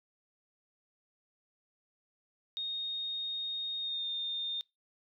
sine tone with pitch glide, 3710 to 3640 Hz, A#7 to A#7, -9 to -42 cents, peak -33 dBFS, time 2.57-4.61 s, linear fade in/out 0 ms, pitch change -33 cents, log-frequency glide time 3.8-4.07 s, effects noise-tail reverb RT60 0.2 s tail -22 dB re dry

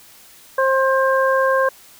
harmonic tone, 531 Hz, C5, 25 cents sharp, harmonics 1 / 2 / 3, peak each -16 / -19 / -21 dBFS, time 0.58-1.69 s, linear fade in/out 5 ms, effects white hiss -46 dBFS RMS until 1.99 s

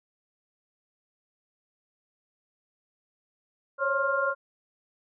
sine tone cluster, 538 / 560 / 1071 / 1398 Hz, C5 / C#5 / C6 / F6, +48 / +18 / +40 / +1 cents, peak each -31 / -30 / -30 / -27 dBFS, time 3.78-4.35 s, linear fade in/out 50 ms, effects none

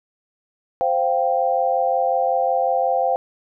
sine chord, C suspended fourth, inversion none, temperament equal, 523.3 / 698.5 / 784 Hz, C5 / F5 / G5, 0 / 0 / 0 cents, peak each -21 dBFS, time 0.81-3.16 s, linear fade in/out 0 ms, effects none

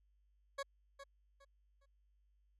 20% pulse tone with echo, 554.4 Hz, C#5, in tune, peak -34 dBFS, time 0.58-0.63 s, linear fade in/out 10 ms, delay 410 ms, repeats 3, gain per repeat -11 dB, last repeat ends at 1.86 s, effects added 50 Hz sine -70 dBFS peak until 2.59 s + low-pass 8000 Hz 12 dB/octave

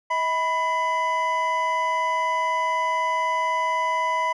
triangle tone cluster, 640 / 988 / 2024 Hz, D#5 / B5 / B6, +49 / 0 / +42 cents, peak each -28 / -20 / -28 dBFS, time 0.1-4.33 s, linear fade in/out 10 ms, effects resampled to 22050 Hz

